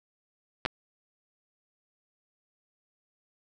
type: clicks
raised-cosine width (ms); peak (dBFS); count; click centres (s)
0.3; -12; 2; 0.652 / 0.66
effects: none